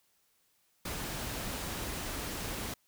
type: noise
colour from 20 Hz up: pink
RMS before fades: -38 dBFS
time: 0.85-2.74 s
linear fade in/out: 5 ms
effects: white hiss -72 dBFS RMS until 2.87 s